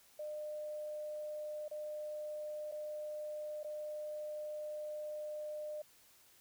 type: tone with dropouts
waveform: sine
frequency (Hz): 604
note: D5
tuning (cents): +48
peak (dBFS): -40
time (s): 0.19-5.82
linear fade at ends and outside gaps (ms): 5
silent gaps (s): 1.682-1.712 / 2.715-2.721 / 3.632-3.644
effects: white hiss -65 dBFS RMS until 6.4 s